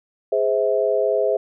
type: chord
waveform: sine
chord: Ab augmented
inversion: none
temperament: just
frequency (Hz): 415.3 / 519.1 / 648.9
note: Ab4 / C5 / E5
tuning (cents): 0 / -14 / -27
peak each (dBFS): -21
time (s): 0.32-1.37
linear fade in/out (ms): 5
effects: none